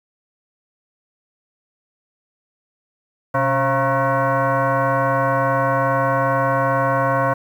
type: tone with frequency modulation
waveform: sine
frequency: 278.2 Hz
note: C#4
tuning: 6 cents sharp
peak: -15 dBFS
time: 3.34-7.34 s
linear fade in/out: 10 ms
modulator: 407 Hz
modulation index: 2.9
effects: 8-bit